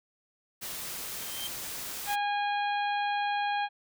white noise, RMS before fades -38 dBFS, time 0.61-2.16 s, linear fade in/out 20 ms
45% pulse tone with exponential growth, 3149 Hz, G7, 7 cents sharp, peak -33 dBFS, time 0.96-1.47 s, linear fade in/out 2 ms, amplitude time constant 110 ms
harmonic tone, 819 Hz, G#5, 24 cents flat, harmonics 1 / 2 / 3 / 4 / 5, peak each -28 / -35 / -39 / -41 / -46 dBFS, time 2.06-3.69 s, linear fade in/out 50 ms
effects none

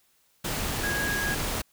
sine tone in noise, 1647 Hz, G#6, 15 cents flat, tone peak -28 dBFS, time 0.83-1.35 s, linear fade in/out 10 ms, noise pink, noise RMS -30 dBFS, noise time 0.44-1.62 s, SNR -1 dB, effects white hiss -66 dBFS RMS until 1.72 s

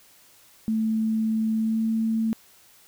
sine tone with pitch glide, 220.6 to 223.3 Hz, A3 to A3, +5 to +26 cents, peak -21 dBFS, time 0.68-2.33 s, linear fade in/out 0 ms, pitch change +21 cents, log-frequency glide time 1.54-1.85 s, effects white hiss -55 dBFS RMS until 2.87 s

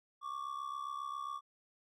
triangle ring-modulated tone, 1142 Hz, D6, 49 cents flat, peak -34 dBFS, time 0.21-1.41 s, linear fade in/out 50 ms, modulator 33.7 Hz, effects none

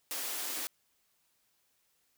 white high-pass noise, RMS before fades -37 dBFS, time 0.11-0.67 s, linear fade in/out 0 ms, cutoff 240 Hz, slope 48 dB/octave, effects white hiss -74 dBFS RMS until 2.17 s

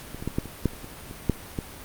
clicks, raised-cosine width 3 ms, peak -23 / -22 / -14 / -11 / -24 / -8 / -27 / -26 / -25 / -7 / -15 dBFS, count 11, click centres 0.146 / 0.225 / 0.276 / 0.385 / 0.457 / 0.657 / 0.734 / 0.844 / 1.111 / 1.297 / 1.588 s, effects pink hiss -42 dBFS RMS until 1.84 s + Opus 48 kbps

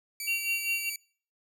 10% pulse tone, 2300 Hz, D7, 37 cents flat, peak -25 dBFS, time 0.2-0.96 s, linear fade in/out 2 ms
sine tone with tremolo, 2750 Hz, F7, 27 cents flat, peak -25 dBFS, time 0.27-0.9 s, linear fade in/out 10 ms, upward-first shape sine, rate 5 Hz, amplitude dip 75%
effects noise-tail reverb RT60 0.5 s tail -25 dB re dry

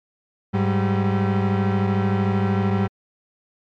35% pulse tone pair together, 103.04 / 192.9 Hz, G#2 / G3, -13 / -28 cents, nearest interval major seventh, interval 1085 cents, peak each -19 dBFS, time 0.53-2.88 s, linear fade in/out 20 ms, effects low-pass 2000 Hz 12 dB/octave + MP3 96 kbps

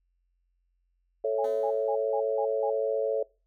sine chord, A major, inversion none, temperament equal, 440 / 554.4 / 659.3 Hz, A4 / C#5 / E5, 0 / 0 / 0 cents, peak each -28 / -28 / -33 dBFS, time 1.24-3.23 s, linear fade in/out 5 ms
sine tone bursts, 820 Hz, G#5, 22 cents flat, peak -30 dBFS, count 6, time 1.38-2.704 s, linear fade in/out 10 ms, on 79 ms, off 170 ms
10% pulse tone with exponential decay, 254.5 Hz, C4, 48 cents flat, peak -37 dBFS, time 1.44-2.23 s, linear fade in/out 1 ms, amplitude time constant 170 ms
effects noise-tail reverb RT60 0.3 s tail -23 dB re dry + added 44 Hz sine -70 dBFS peak until 3.46 s

